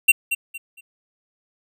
square tone with echo, 2743 Hz, F7, 32 cents flat, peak -9 dBFS, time 0.08-0.12 s, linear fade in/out 10 ms, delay 230 ms, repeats 3, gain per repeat -11 dB, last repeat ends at 0.81 s, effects none

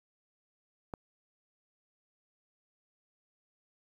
click, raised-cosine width 1 ms, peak -24 dBFS, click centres 0.938 s, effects 9-bit

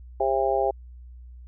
harmonic tone, 134 Hz, C3, 42 cents sharp, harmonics 3 / 4 / 5 / 6, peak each -26 / -26 / -26 / -26 dBFS, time 0.2-0.71 s, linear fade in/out 5 ms, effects added 61 Hz sine -41 dBFS peak until 1.47 s

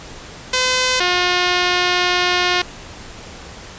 5% pulse tone pair in turn, 510 / 358.2 Hz, C5 / F4, -44 / +44 cents, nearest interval tritone, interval 612 cents, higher first, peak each -3 dBFS, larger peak neither, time 0.53-1 / 1-2.62 s, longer second, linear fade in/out 5 ms, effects pink hiss -36 dBFS RMS until 3.78 s + resampled to 16000 Hz

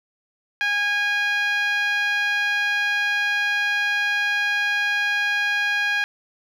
10% pulse tone with band-pass filter, 820 Hz, G#5, 22 cents flat, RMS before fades -22 dBFS, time 0.61-6.04 s, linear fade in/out 0 ms, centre 1800 Hz, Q 2.4, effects none

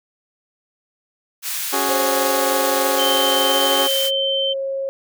white high-pass noise, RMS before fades -25 dBFS, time 1.42-4.11 s, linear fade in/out 50 ms, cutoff 1400 Hz, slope 12 dB/octave
15% pulse chord, C# suspended fourth, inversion none, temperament just, 277.2 / 369.6 / 415.8 Hz, C#4 / F#4 / G#4, 0 / -2 / +2 cents, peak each -18 dBFS, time 1.72-3.88 s, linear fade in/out 20 ms
sine tone with pitch glide, 531 to 542.5 Hz, C5 to C#5, +25 to -37 cents, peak -21 dBFS, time 1.89-4.89 s, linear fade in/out 0 ms, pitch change +38 cents, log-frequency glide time 3.45-3.6 s
sine tone, 3101 Hz, G7, 19 cents flat, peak -19 dBFS, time 2.98-4.54 s, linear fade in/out 20 ms
effects none

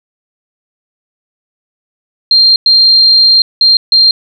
sine tone bursts at uneven times, 4186 Hz, C8, in tune, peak -3 dBFS, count 4, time 2.31-2.56 / 2.66-3.42 / 3.61-3.77 / 3.92-4.11 s, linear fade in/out 2 ms, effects none

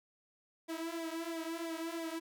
sawtooth tone with flanger, 329.6 Hz, E4, in tune, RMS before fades -40 dBFS, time 0.68-2.2 s, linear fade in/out 20 ms, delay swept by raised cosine 0.69 to 4.49 ms, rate 3 Hz, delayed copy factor -0.85, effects none

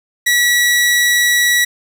sawtooth tone, 1937 Hz, B6, 34 cents flat, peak -7 dBFS, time 0.26-1.65 s, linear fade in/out 10 ms, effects none

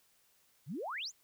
sine exponential sweep, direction up, 116.54 to 7620 Hz, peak -37 dBFS, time 0.66-1.12 s, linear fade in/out 50 ms, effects white hiss -70 dBFS RMS until 1.23 s

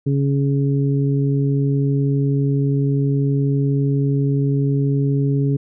harmonic tone, 139.4 Hz, C#3, 10 cents sharp, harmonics 1 / 2 / 3, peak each -16 / -22 / -26 dBFS, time 0.06-5.57 s, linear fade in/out 10 ms, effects none

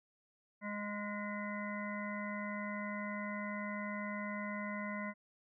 harmonic tone with a mistuned harmonic, 206.9 Hz, G#3, 6 cents flat, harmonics 1 / 3 / 5 / 7 / 9 / 10, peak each -41 / -46 / -46 / -49 / -51 / -45 dBFS, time 0.61-5.14 s, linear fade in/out 50 ms, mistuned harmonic 10, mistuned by -39 cents, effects none

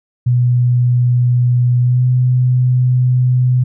sine tone with pitch glide, 123 to 125.95 Hz, B2 to B2, -7 to +34 cents, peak -9 dBFS, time 0.26-3.64 s, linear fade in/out 10 ms, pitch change +41 cents, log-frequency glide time 1.81-2.04 s, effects none

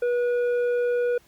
triangle tone with tanh clipping, 485.3 Hz, B4, 30 cents flat, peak -22 dBFS, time 0.02-1.18 s, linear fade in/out 5 ms, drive 11 dB, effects pink hiss -59 dBFS RMS until 1.27 s + Opus 48 kbps

